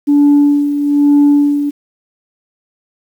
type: tone with tremolo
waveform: sine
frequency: 288.7 Hz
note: D4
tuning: 30 cents flat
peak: -3 dBFS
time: 0.07-1.71 s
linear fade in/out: 20 ms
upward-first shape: sine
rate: 1.1 Hz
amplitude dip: 65%
effects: tanh soft clip ceiling -3 dBFS + 7-bit